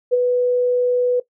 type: tone with ADSR envelope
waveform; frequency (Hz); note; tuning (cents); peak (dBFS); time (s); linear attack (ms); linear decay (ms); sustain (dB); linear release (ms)
sine; 493.9; B4; 0; -10; 0.11-1.2; 26; 21; -4; 6
effects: noise-tail reverb RT60 0.1 s tail -17 dB re dry